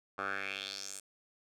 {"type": "tone with band-pass filter sweep", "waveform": "10% pulse", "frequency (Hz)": 98, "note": "G2", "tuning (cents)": 0, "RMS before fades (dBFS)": -40, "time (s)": [0.18, 1], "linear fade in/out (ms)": 5, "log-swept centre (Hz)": [1100, 8700], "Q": 3.5, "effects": []}